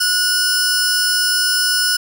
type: tone pair together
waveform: sawtooth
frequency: 1463 / 5232 Hz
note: F#6 / E8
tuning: -20 / -14 cents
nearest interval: octave + minor seventh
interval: 2206 cents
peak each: -14 dBFS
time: 0-1.97 s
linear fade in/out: 10 ms
effects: none